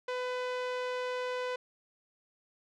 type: tone with low-pass filter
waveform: sawtooth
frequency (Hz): 501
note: B4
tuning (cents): +25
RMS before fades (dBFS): -35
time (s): 0.08-1.56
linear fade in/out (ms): 5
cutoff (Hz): 3800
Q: 0.68
effects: none